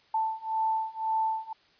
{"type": "beating tone pair", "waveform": "sine", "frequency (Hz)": [883, 884.9], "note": ["A5", "A5"], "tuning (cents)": [6, 10], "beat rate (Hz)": 1.9, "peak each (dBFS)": [-30, -29], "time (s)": [0.14, 1.53], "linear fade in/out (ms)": 5, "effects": ["white hiss -62 dBFS RMS until 1.79 s", "resampled to 11025 Hz"]}